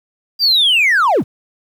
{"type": "linear sweep", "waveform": "triangle", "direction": "down", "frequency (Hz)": [4822, 67.1], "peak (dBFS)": -7, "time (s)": [0.39, 1.24], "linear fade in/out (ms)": 50, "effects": ["tanh soft clip ceiling -5 dBFS", "8-bit"]}